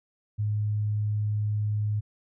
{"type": "tone", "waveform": "sine", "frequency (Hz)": 105.3, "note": "G#2", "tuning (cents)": 24, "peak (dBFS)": -24, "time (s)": [0.38, 2.01], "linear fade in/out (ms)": 20, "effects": []}